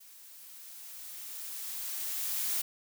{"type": "noise with level ramp", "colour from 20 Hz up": "blue", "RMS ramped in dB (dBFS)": [-54, -31], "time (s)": [0, 2.62], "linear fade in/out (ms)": 10, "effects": []}